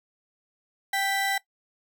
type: tone pair together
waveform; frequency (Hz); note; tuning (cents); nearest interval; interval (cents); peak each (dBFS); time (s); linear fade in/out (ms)
35% pulse; 784 / 1975.5; G5 / B6; 0 / 0; octave + major third; 1600; -25 / -26; 0.93-1.38; 5
effects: noise-tail reverb RT60 0.1 s tail -18 dB re dry